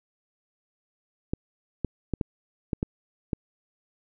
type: clicks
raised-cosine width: 3 ms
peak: -13 dBFS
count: 7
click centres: 1.335 / 1.847 / 2.137 / 2.212 / 2.732 / 2.829 / 3.332 s
effects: none